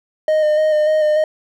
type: tone with vibrato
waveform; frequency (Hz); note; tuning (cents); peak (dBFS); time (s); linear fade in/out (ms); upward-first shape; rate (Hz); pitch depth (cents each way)
triangle; 614; D#5; -23; -10; 0.28-1.24; 2; square; 3.4; 19
effects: none